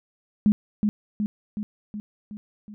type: tone with echo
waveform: sine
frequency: 209.6 Hz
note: G#3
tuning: 16 cents sharp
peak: -14 dBFS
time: 0.46-0.52 s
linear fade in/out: 0 ms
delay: 370 ms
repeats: 6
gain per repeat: -4 dB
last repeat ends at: 2.74 s
effects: none